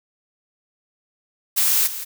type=noise with echo; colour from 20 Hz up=blue; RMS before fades=-18 dBFS; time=1.56-1.88 s; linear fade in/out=20 ms; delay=170 ms; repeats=1; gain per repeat=-12 dB; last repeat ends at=2.05 s; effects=none